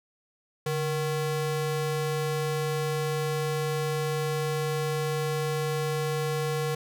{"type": "ring-modulated tone", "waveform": "square", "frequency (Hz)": 308, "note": "D#4", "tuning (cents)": -17, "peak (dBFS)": -24, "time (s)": [0.66, 6.75], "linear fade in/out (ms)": 5, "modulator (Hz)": 163, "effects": []}